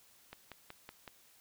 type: click train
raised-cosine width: 0.3 ms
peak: -30 dBFS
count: 5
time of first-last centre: 0.33-1.078 s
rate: 5.35 Hz
effects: white hiss -64 dBFS RMS until 1.4 s